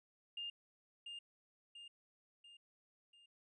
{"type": "tone with echo", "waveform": "triangle", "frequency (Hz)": 2815, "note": "F7", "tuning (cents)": 13, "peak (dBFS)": -38, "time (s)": [0.37, 0.5], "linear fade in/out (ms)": 5, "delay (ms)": 690, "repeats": 4, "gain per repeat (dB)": -6, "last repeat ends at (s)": 3.26, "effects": ["tanh soft clip ceiling -40 dBFS", "resampled to 24000 Hz"]}